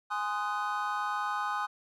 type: chord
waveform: triangle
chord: Ab dominant seventh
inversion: none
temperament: just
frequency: 830.6 / 1038.3 / 1245.9 / 1495.1 Hz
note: Ab5 / C6 / Eb6 / Gb6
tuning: 0 / -14 / +2 / +18 cents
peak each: -33 / -35 / -32 / -36 dBFS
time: 0.1-1.67 s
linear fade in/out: 20 ms
effects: none